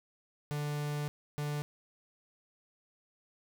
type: tone bursts at uneven times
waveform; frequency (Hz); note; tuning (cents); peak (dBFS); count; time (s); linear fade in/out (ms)
45% pulse; 147.3; D3; +6; -33; 2; 0.51-1.08 / 1.38-1.62; 0
effects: none